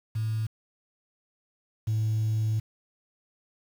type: tone pair in turn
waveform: sine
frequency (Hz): 110 / 109.3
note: A2 / A2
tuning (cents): 0 / -11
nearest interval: unison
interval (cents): 11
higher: first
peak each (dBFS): -25 / -22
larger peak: second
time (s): 0.15-0.47 / 1.87-2.6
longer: second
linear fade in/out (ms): 10
effects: tanh soft clip ceiling -20 dBFS + 8-bit